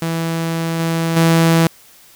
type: tone with level steps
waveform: sawtooth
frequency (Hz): 164.81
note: E3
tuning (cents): 0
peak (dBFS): -14 / -12 / -6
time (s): 0.02-1.67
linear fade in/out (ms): 2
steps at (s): 0.79 / 1.16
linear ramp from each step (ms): 10
effects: white hiss -46 dBFS RMS until 2.15 s